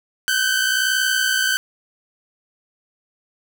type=tone pair together; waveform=sawtooth; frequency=1506.9 / 1568 Hz; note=F#6 / G6; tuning=+31 / 0 cents; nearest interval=minor second; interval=69 cents; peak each=-16 / -17 dBFS; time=0.28-1.57 s; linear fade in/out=0 ms; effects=none